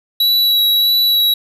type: tone with vibrato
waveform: square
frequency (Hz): 3912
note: B7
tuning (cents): -17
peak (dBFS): -11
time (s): 0.2-1.34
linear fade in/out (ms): 5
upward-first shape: sine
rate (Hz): 1.6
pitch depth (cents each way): 14
effects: none